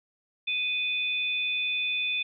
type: tone pair together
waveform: sine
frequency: 2489 / 3520 Hz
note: D#7 / A7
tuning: 0 / 0 cents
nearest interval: tritone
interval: 600 cents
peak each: -27 / -31 dBFS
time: 0.47-2.23 s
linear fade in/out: 10 ms
effects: none